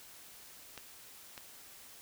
clicks, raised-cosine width 0.2 ms, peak -27 dBFS, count 2, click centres 0.777 / 1.378 s, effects white hiss -54 dBFS RMS until 2.01 s

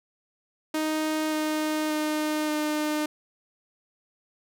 sawtooth tone with pitch steps, 311.1 / 308.4 / 305.8 / 303.1 Hz, D#4 / D#4 / D#4 / D#4, 0 / -15 / -30 / -45 cents, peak -21 dBFS, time 0.74-3.06 s, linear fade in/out 5 ms, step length 580 ms, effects none

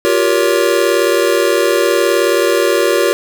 square chord, G half-diminished seventh, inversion third, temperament just, 352.8 / 392 / 470.4 / 564.5 Hz, F4 / G4 / Bb4 / Db5, +18 / 0 / +16 / +31 cents, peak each -17 dBFS, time 0.05-3.13 s, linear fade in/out 0 ms, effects none

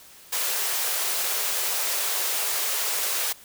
white high-pass noise, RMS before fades -26 dBFS, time 0.32-3.33 s, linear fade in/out 10 ms, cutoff 390 Hz, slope 48 dB/octave, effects white hiss -49 dBFS RMS until 3.44 s

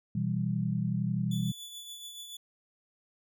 sine chord, E minor, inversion second, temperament equal, 123.47 / 164.81 / 196 Hz, B2 / E3 / G3, 0 / 0 / 0 cents, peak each -32 dBFS, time 0.15-1.52 s, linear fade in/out 5 ms
sawtooth tone with tremolo, 3457 Hz, A7, 31 cents flat, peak -37 dBFS, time 1.31-2.37 s, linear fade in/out 5 ms, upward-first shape triangle, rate 7 Hz, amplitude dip 50%
effects none

